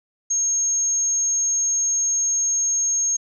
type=tone; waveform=sine; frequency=6500 Hz; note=G#8; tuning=38 cents flat; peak=-18 dBFS; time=0.3-3.17 s; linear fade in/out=10 ms; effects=none